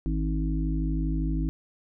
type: harmonic tone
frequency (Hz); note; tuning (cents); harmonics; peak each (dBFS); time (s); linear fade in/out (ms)
52.6; G#1; +23; 1 / 3 / 5 / 6; -26 / -31 / -33 / -34; 0.06-1.49; 0
effects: none